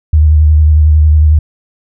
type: tone with vibrato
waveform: sine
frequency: 76.6 Hz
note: D#2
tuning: 27 cents flat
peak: -3 dBFS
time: 0.13-1.39 s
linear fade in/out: 5 ms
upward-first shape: square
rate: 11 Hz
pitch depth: 29 cents each way
effects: none